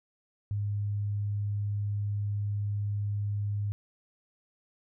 sine tone, 102.6 Hz, G#2, 21 cents flat, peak -28 dBFS, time 0.51-3.72 s, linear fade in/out 0 ms, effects none

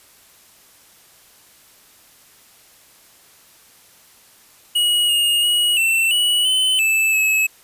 square tone with pitch steps, 2904 / 2851 / 2904 / 2686 / 2937 / 3040 / 2630 / 2584 Hz, F#7 / F7 / F#7 / E7 / F#7 / F#7 / E7 / E7, -33 / +35 / -33 / +32 / -13 / +46 / -5 / -35 cents, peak -15 dBFS, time 4.75-7.47 s, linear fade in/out 10 ms, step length 340 ms, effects white hiss -50 dBFS RMS until 7.63 s + resampled to 32000 Hz

